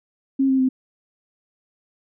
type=tone with pitch steps; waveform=sine; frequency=270 / 264.7 / 259.6 Hz; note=C#4 / C4 / C4; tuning=-45 / +20 / -13 cents; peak=-15 dBFS; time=0.39-0.69 s; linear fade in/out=10 ms; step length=100 ms; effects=none